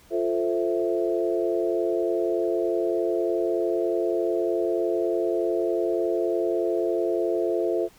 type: chord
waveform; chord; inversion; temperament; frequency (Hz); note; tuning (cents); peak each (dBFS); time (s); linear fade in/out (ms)
sine; F major seventh; none; equal; 349.2 / 440 / 523.3 / 659.3; F4 / A4 / C5 / E5; 0 / 0 / 0 / 0; -25 / -27 / -30 / -29; 0.1-7.89; 50
effects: pink hiss -55 dBFS RMS until 7.98 s